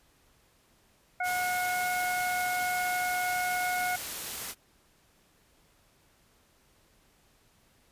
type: harmonic tone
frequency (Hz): 726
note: F#5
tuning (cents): -33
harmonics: 1 / 2 / 3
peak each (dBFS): -30 / -33 / -35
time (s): 1.2-3.96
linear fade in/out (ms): 5
type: noise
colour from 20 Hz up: white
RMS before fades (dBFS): -37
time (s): 1.23-4.55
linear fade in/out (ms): 50
effects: pink hiss -65 dBFS RMS until 7.91 s + resampled to 32000 Hz